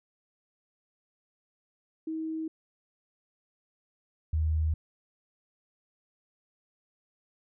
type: tone pair in turn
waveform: sine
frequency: 318.8 / 78.53 Hz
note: D#4 / D#2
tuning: +42 / +17 cents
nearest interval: 2 octaves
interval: 2425 cents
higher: first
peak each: -31 / -24 dBFS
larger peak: second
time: 2.07-2.48 / 4.33-4.74 s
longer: neither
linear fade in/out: 5 ms
effects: none